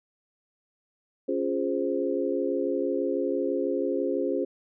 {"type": "chord", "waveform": "sine", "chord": "Db major seventh", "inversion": "none", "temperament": "equal", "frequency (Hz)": [277.2, 349.2, 415.3, 523.3], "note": ["Db4", "F4", "Ab4", "C5"], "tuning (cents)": [0, 0, 0, 0], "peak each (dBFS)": -30, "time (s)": [1.28, 4.45], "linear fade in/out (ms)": 10, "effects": []}